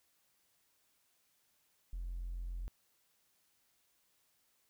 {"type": "tone with hard clipping", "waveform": "sine", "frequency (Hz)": 43.65, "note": "F1", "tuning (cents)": 0, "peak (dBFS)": -39, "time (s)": [1.93, 2.68], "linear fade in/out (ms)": 0, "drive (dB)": 1, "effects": ["white hiss -75 dBFS RMS until 4.69 s"]}